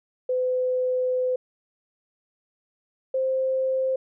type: tone pair in turn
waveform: sine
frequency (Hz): 507 / 524.3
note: B4 / C5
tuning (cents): +45 / +3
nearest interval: minor second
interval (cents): 58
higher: second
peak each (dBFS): -21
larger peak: neither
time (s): 0.29-1.36 / 3.14-3.96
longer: first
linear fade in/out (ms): 5
effects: none